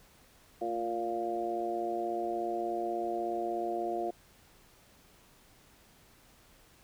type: harmonic tone with a mistuned harmonic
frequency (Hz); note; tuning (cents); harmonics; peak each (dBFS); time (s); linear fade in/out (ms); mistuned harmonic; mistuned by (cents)
116.54; A#2; 0; 2 / 3 / 4 / 5 / 6; -46 / -35 / -41 / -41 / -34; 0.61-4.11; 10; 2; -45
effects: pink hiss -61 dBFS RMS until 6.83 s